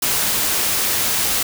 white noise, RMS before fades -19 dBFS, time 0.02-1.43 s, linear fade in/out 5 ms, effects none

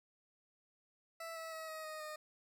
20% pulse tone with pitch steps, 659.3 / 649.8 / 640.5 / 631.3 / 622.3 / 613.4 Hz, E5 / E5 / E5 / D#5 / D#5 / D#5, 0 / -25 / -50 / +25 / 0 / -25 cents, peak -39 dBFS, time 1.2-2.16 s, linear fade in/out 5 ms, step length 160 ms, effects none

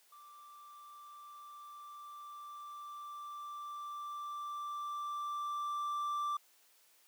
triangle tone with level ramp, 1174.7 Hz, D6, in tune, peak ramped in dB -52 to -31 dBFS, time 0.12-6.37 s, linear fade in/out 5 ms, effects white hiss -67 dBFS RMS until 7.07 s + high-pass 400 Hz 12 dB/octave

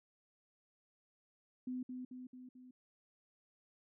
sine tone with echo, 252.9 Hz, B3, 41 cents sharp, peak -38 dBFS, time 1.67-1.83 s, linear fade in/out 5 ms, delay 220 ms, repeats 4, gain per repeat -4 dB, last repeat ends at 2.71 s, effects none

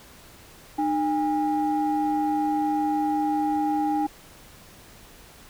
sine tone pair together, 304.2 / 812.1 Hz, D#4 / G#5, -39 / -39 cents, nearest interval octave + perfect fourth, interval 1700 cents, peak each -23 dBFS, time 0.78-4.07 s, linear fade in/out 10 ms, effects tanh soft clip ceiling -16 dBFS + pink hiss -49 dBFS RMS until 5.49 s

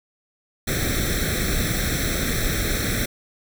pink noise with comb filter, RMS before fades -23 dBFS, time 0.67-3.06 s, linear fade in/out 10 ms, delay 0.52 ms, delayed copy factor +0.95, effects none

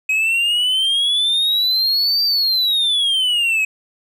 triangle exponential two-way sweep, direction up then down, 2532 to 4699 to 2532 Hz, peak -13 dBFS, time 0.09-3.65 s, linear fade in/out 5 ms, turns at 2.24 s, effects none

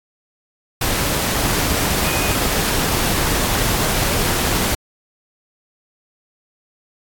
sine tone in noise, 2489 Hz, D#7, in tune, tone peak -28 dBFS, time 2.05-2.35 s, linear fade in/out 5 ms, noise pink, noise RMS -19 dBFS, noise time 0.81-4.75 s, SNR -12 dB, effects AAC 64 kbps

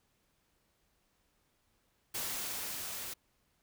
white noise with level ramp, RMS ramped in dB -37 to -42 dBFS, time 2.14-3.14 s, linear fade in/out 10 ms, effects pink hiss -75 dBFS RMS until 3.62 s

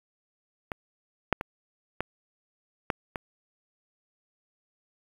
clicks, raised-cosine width 0.5 ms, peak -17 / -6 / -16 / -13 / -10 / -17 dBFS, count 6, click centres 0.718 / 1.327 / 1.411 / 2.006 / 2.902 / 3.158 s, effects 7-bit

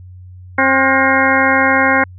harmonic tone with a mistuned harmonic, 266.9 Hz, C4, 35 cents sharp, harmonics 1 / 2 / 3 / 4 / 5 / 6 / 7 / 8, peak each -18 / -18 / -18 / -18 / -18 / -18 / -18 / -18 dBFS, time 0.58-2.04 s, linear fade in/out 5 ms, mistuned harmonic 5, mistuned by +110 cents, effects added 91 Hz sine -33 dBFS peak until 2.18 s

